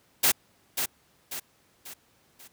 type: noise with echo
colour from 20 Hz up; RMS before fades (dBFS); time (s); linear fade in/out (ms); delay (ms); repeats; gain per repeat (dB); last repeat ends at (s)
white; -21; 0.23-0.32; 10; 540; 4; -7; 2.48
effects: pink hiss -64 dBFS RMS until 2.52 s + high-pass 80 Hz 12 dB/octave